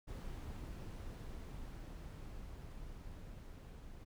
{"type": "noise with level ramp", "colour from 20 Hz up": "brown", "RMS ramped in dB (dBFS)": [-45, -52], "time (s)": [0.07, 4.05], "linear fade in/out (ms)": 20, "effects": []}